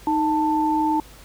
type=tone pair together; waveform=sine; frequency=311.1 / 885.8 Hz; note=D#4 / A5; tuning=0 / +11 cents; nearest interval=octave + tritone; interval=1811 cents; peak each=-21 / -20 dBFS; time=0.07-1 s; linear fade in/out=2 ms; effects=added 50 Hz sine -47 dBFS peak until 1.24 s + pink hiss -47 dBFS RMS until 1.24 s